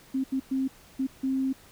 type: tone bursts at uneven times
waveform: sine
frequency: 265.3 Hz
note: C4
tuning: 24 cents sharp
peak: -24 dBFS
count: 5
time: 0.14-0.24 / 0.32-0.4 / 0.51-0.68 / 0.99-1.07 / 1.23-1.53 s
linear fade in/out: 10 ms
effects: pink hiss -54 dBFS RMS until 1.71 s